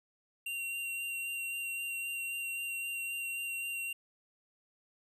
square tone with vibrato, 2758 Hz, F7, 22 cents flat, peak -36 dBFS, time 0.46-3.93 s, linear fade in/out 5 ms, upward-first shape sine, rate 3.8 Hz, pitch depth 12 cents each way, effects none

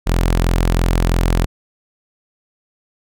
sawtooth tone, 43 Hz, F1, 26 cents flat, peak -9 dBFS, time 0.06-1.46 s, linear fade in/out 20 ms, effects none

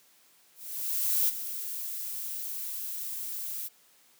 violet noise with ADSR envelope, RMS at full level -25 dBFS, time 0.55-3.69 s, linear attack 730 ms, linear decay 25 ms, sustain -11 dB, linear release 27 ms, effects white hiss -62 dBFS RMS until 4.19 s + high-pass 150 Hz 12 dB/octave

